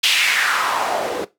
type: noise with band-pass filter sweep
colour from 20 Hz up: white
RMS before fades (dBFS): -19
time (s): 0.03-1.25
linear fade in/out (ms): 10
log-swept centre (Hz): 3300 to 410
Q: 2.7
effects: noise-tail reverb RT60 0.2 s tail -17 dB re dry